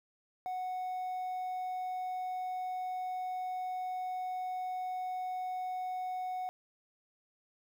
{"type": "tone", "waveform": "triangle", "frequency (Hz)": 738, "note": "F#5", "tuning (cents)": -5, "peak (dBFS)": -32, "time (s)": [0.46, 6.49], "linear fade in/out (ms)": 0, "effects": ["tanh soft clip ceiling -28 dBFS", "11-bit"]}